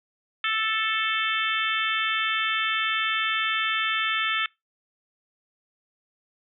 harmonic tone with a mistuned harmonic, 440 Hz, A4, in tune, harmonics 3 / 4 / 5 / 6 / 7 / 8, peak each -28 / -29 / -30 / -31 / -31 / -32 dBFS, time 0.44-4.46 s, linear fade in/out 2 ms, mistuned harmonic 7, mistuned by +17 cents, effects noise-tail reverb RT60 0.2 s tail -25 dB re dry

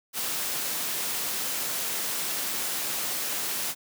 white noise, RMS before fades -30 dBFS, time 0.13-3.75 s, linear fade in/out 50 ms, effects high-pass 150 Hz 12 dB/octave

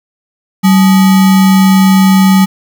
sine tone with sample-and-hold, 190.8 Hz, G3, 47 cents flat, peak -3 dBFS, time 0.63-2.46 s, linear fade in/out 20 ms, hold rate 1050 Hz, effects none

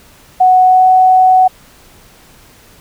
sine tone with pitch glide, 740 to 745.1 Hz, F#5 to F#5, 0 to +12 cents, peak -4 dBFS, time 0.4-1.48 s, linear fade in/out 10 ms, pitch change +12 cents, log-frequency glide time 0.64-0.87 s, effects pink hiss -43 dBFS RMS until 2.8 s

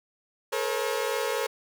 sawtooth tone cluster, 431.4 / 474.9 / 541 Hz, A4 / A#4 / C#5, -34 / +32 / -42 cents, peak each -27 dBFS, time 0.52-1.47 s, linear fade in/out 10 ms, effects none

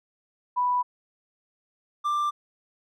sine / triangle tone pair in turn, 987.8 / 1182.9 Hz, B5 / D6, 0 / +12 cents, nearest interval minor third, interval 312 cents, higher second, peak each -21 dBFS, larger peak neither, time 0.56-0.83 / 2.04-2.31 s, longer neither, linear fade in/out 20 ms, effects none

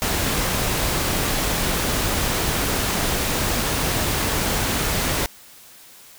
pink noise, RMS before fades -22 dBFS, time 0.02-5.26 s, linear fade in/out 0 ms, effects white hiss -46 dBFS RMS until 6.18 s

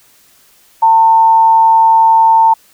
sine tone with amplitude modulation, 900 Hz, A5, 39 cents sharp, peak -3 dBFS, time 0.82-2.54 s, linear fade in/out 10 ms, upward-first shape sine, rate 151 Hz, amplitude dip 30%, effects white hiss -48 dBFS RMS until 2.73 s

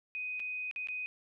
sine tone with dropouts, 2500 Hz, D#7, 8 cents sharp, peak -35 dBFS, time 0.15-1.06 s, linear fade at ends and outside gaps 0 ms, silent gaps 0.396-0.401 / 0.712-0.761 / 0.872-0.886 s, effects none

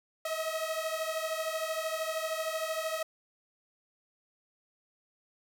sawtooth beating tone pair, 632 / 645 Hz, D#5 / E5, +27 / -38 cents, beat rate 13 Hz, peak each -31 dBFS, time 0.25-3.03 s, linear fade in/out 5 ms, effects none

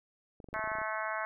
clicks, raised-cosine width 2 ms, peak -35 dBFS, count 12, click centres 0.402 / 0.443 / 0.487 / 0.53 / 0.563 / 0.593 / 0.641 / 0.675 / 0.717 / 0.753 / 0.786 / 0.816 s
harmonic tone, 217.2 Hz, A3, 22 cents flat, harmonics 3 / 4 / 5 / 6 / 7 / 8 / 9 / 10, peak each -39 / -41 / -39 / -42 / -39 / -43 / -45 / -45 dBFS, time 0.54-1.25 s, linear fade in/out 0 ms
effects none

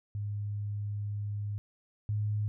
sine tone pair in turn, 103.1 / 105.08 Hz, G#2 / G#2, -12 / +21 cents, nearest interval unison, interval 33 cents, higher second, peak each -32 / -28 dBFS, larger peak second, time 0.15-1.58 / 2.09-2.48 s, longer first, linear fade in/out 0 ms, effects none

